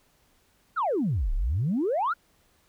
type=exponential two-way sweep; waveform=sine; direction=down then up; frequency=1497 to 31.01 to 1497 Hz; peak=-22 dBFS; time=0.76-2.14 s; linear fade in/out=20 ms; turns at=1.33 s; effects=tanh soft clip ceiling -19 dBFS + pink hiss -65 dBFS RMS until 2.68 s